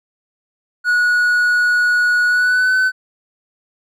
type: tone with pitch glide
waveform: triangle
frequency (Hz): 1460 to 1515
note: F#6 to F#6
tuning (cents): -24 to +40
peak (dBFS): -10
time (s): 0.84-2.92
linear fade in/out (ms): 50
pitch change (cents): +64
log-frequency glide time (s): 2.26-2.75
effects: none